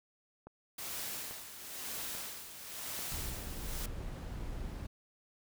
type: click train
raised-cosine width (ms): 1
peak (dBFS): -35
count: 4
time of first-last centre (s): 0.47-2.991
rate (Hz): 1.19
type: noise with tremolo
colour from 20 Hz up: white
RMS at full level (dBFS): -40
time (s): 0.78-3.86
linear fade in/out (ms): 5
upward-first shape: sine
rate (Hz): 1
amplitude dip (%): 65
type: noise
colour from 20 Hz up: brown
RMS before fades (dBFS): -41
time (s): 3.11-4.87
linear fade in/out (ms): 10
effects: none